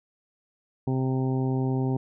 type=harmonic tone; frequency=130.81 Hz; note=C3; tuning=in tune; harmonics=1 / 2 / 3 / 4 / 5 / 6 / 7; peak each=-25 / -28 / -32 / -42 / -44 / -39 / -43 dBFS; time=0.87-1.97 s; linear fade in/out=5 ms; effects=none